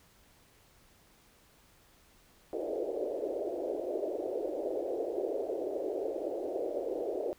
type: band-pass noise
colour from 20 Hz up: pink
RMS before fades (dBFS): -35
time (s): 2.53-7.33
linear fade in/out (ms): 0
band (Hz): 340 to 630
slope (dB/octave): 48
effects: pink hiss -63 dBFS RMS until 7.38 s